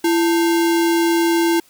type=tone with sample-and-hold; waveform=sine; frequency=335.8 Hz; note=E4; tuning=32 cents sharp; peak=-13 dBFS; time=0.04-1.6 s; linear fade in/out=5 ms; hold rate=1225 Hz; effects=white hiss -53 dBFS RMS until 1.69 s